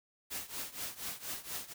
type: noise with tremolo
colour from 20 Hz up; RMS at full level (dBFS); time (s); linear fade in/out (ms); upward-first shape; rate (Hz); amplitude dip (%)
white; -38; 0.3-1.74; 20; triangle; 4.2; 90
effects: none